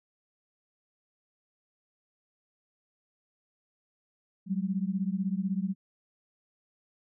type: beating tone pair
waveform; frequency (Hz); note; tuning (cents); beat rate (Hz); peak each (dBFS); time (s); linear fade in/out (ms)
sine; 185 / 201; F#3 / G3; 0 / +44; 16; -30 / -31; 4.46-5.75; 50
effects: none